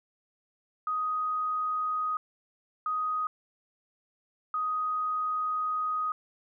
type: tone bursts at uneven times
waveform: sine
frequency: 1250 Hz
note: D#6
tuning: 8 cents sharp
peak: -27 dBFS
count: 3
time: 0.87-2.17 / 2.86-3.27 / 4.54-6.12 s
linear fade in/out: 2 ms
effects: none

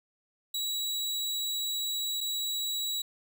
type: tone with dropouts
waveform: sawtooth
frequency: 3895 Hz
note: B7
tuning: 25 cents flat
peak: -27 dBFS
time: 0.54-3.02 s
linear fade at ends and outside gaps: 5 ms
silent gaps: 2.207-2.21 s
effects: none

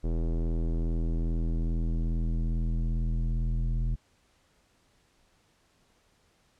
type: tone with low-pass filter sweep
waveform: square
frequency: 41.2 Hz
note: E1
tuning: in tune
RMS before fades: -28 dBFS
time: 0.03-3.96 s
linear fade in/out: 20 ms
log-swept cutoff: 420 to 150 Hz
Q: 1.4
effects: pink hiss -67 dBFS RMS until 6.59 s + low-pass 9000 Hz 12 dB/octave

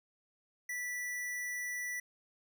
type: tone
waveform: square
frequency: 1965 Hz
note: B6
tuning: 9 cents flat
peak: -37 dBFS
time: 0.69-2 s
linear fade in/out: 5 ms
effects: none

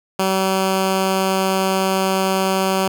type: tone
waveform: 10% pulse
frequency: 190.7 Hz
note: G3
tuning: 47 cents flat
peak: -8 dBFS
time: 0.19-2.88 s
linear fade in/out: 5 ms
effects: none

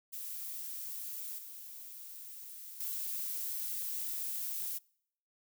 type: noise with level steps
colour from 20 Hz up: violet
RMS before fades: -42 / -48 / -38 dBFS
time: 0.12-4.79 s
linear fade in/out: 20 ms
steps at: 1.38 / 2.8 s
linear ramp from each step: 5 ms
effects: noise-tail reverb RT60 0.7 s tail -26 dB re dry

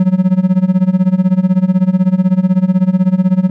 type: tone with tremolo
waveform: triangle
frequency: 185 Hz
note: F#3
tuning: in tune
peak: -3 dBFS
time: 0-3.5 s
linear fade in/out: 2 ms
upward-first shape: sine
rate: 16 Hz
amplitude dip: 90%
effects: none

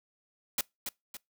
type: noise with echo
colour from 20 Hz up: white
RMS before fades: -29 dBFS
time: 0.58-0.61 s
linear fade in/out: 2 ms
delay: 280 ms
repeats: 2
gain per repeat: -7 dB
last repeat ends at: 1.17 s
effects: noise-tail reverb RT60 0.2 s tail -25 dB re dry

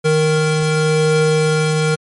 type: tone pair together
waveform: square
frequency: 155.56 / 465.8 Hz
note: D#3 / A#4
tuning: 0 / -1 cents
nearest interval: octave + perfect fifth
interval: 1899 cents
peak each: -16 dBFS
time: 0.04-1.96 s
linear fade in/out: 20 ms
effects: MP3 48 kbps

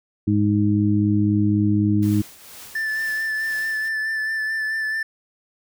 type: harmonic tone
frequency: 103.83 Hz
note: G#2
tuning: in tune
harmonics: 1 / 2 / 3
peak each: -20 / -20 / -20 dBFS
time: 0.27-2.22 s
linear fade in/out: 10 ms
type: noise with tremolo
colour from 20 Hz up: white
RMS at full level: -39 dBFS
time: 2.02-3.89 s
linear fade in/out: 10 ms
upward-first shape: triangle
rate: 2.1 Hz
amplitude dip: 65%
type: tone with vibrato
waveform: triangle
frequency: 1760 Hz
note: A6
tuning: in tune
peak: -20 dBFS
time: 2.75-5.03 s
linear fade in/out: 5 ms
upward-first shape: sine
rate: 4.6 Hz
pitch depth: 21 cents each way
effects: none

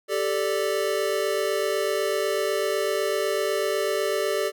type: chord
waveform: square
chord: G suspended second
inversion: none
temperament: equal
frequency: 392 / 440 / 587.3 Hz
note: G4 / A4 / D5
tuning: 0 / 0 / 0 cents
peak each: -28 dBFS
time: 0.08-4.52 s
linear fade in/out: 50 ms
effects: none

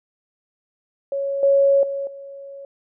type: tone with level steps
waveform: sine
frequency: 554.4 Hz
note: C#5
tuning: in tune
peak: -21 / -12 / -23 / -34 dBFS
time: 1.12-2.65 s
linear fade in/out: 2 ms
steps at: 1.43 / 1.83 / 2.07 s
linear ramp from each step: 2 ms
effects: none

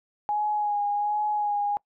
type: tone with vibrato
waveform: sine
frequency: 830.6 Hz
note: G#5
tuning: in tune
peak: -23 dBFS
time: 0.29-1.77 s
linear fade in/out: 0 ms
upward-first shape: sine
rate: 1.3 Hz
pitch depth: 25 cents each way
effects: noise-tail reverb RT60 0.1 s tail -24 dB re dry

